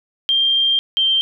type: tone pair in turn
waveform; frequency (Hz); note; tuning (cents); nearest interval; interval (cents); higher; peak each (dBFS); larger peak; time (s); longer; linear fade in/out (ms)
sine; 3183 / 3145; G7 / G7; +26 / +5; unison; 21; first; -13; neither; 0.29-0.79 / 0.97-1.21; first; 0
effects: none